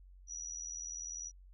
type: tone with amplitude modulation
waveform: sine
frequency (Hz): 5840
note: F#8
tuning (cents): -24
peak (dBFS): -37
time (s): 0.27-1.32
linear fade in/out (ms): 50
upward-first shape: sine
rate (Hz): 80.1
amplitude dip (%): 85
effects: added 46 Hz sine -54 dBFS peak until 1.53 s